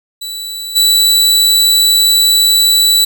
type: tone with level steps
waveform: sawtooth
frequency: 3951 Hz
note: B7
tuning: in tune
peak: -18 / -4 dBFS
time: 0.21-3.05 s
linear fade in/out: 10 ms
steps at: 0.75 s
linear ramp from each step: 20 ms
effects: none